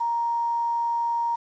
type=tone with quantisation; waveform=sine; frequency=936 Hz; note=A#5; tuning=7 cents sharp; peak=-22 dBFS; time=0-1.36 s; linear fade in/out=10 ms; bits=8; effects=resampled to 16000 Hz